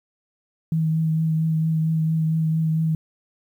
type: tone with vibrato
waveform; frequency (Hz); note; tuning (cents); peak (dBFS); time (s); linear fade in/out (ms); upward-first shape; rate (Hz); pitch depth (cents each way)
sine; 159.7; D#3; +45; -18; 0.72-2.95; 2; triangle; 4.4; 20
effects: 9-bit